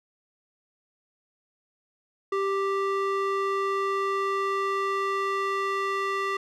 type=tone with band-pass filter sweep; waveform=square; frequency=392 Hz; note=G4; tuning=in tune; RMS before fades=-27 dBFS; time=2.32-6.37 s; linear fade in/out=5 ms; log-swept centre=860 to 1500 Hz; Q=1.3; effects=none